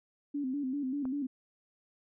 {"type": "tone with vibrato", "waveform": "sine", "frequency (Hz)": 272.7, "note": "C#4", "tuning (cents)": -28, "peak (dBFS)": -31, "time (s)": [0.34, 1.27], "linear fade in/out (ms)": 10, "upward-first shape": "square", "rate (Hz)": 5.1, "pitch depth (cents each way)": 91}
{"type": "click", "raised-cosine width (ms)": 1, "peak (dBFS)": -31, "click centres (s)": 1.054}
{"effects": []}